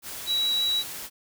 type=tone in noise; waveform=sine; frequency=3898 Hz; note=B7; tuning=23 cents flat; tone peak=-22 dBFS; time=0.26-0.84 s; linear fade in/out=50 ms; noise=white; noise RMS=-37 dBFS; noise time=0.02-1.1 s; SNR=+12 dB; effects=none